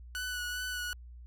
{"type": "tone with vibrato", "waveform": "sawtooth", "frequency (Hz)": 1480, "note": "F#6", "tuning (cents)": 0, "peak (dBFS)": -31, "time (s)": [0.15, 0.93], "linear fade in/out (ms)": 0, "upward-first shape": "sine", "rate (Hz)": 2.5, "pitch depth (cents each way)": 21, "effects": ["added 60 Hz sine -46 dBFS peak until 1.26 s"]}